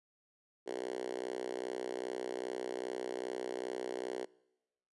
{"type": "tone with high-pass filter", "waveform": "5% pulse", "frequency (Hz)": 62.5, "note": "B1", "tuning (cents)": 21, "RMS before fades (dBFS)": -40, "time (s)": [0.66, 4.26], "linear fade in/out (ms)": 20, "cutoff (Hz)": 390, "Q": 3.7, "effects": ["noise-tail reverb RT60 1.0 s tail -25 dB re dry", "resampled to 24000 Hz"]}